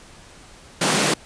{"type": "high-pass noise", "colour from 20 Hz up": "pink", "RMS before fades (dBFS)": -19, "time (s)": [0.81, 1.14], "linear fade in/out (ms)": 5, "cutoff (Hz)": 140, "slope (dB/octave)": 48, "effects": ["pink hiss -46 dBFS RMS until 1.25 s", "resampled to 22050 Hz"]}